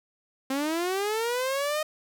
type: linear sweep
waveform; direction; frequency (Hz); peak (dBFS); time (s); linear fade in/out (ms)
sawtooth; up; 261.6 to 623; -22; 0.5-1.83; 5
effects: none